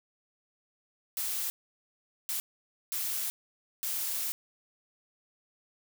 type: noise bursts at uneven times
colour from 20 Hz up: blue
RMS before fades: -33 dBFS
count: 4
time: 1.17-1.5 / 2.29-2.4 / 2.92-3.3 / 3.83-4.32 s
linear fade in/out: 0 ms
effects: none